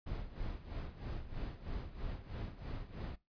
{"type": "noise with tremolo", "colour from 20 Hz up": "brown", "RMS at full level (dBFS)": -40, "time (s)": [0.06, 3.16], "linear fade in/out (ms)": 10, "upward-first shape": "sine", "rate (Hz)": 3.1, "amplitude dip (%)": 75, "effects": ["noise-tail reverb RT60 0.2 s tail -18 dB re dry", "resampled to 11025 Hz"]}